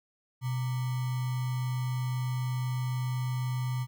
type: tone with sample-and-hold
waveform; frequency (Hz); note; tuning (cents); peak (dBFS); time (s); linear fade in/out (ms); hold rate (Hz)
sine; 126.1; B2; +36; -28; 0.41-3.87; 50; 1050
effects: none